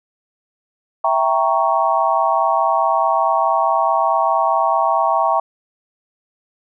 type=chord; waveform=sine; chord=E diminished seventh; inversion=none; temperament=equal; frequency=659.3 / 784 / 932.3 / 1108.7 Hz; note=E5 / G5 / Bb5 / Db6; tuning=0 / 0 / 0 / 0 cents; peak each=-19 dBFS; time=1.04-5.4 s; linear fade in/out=5 ms; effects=none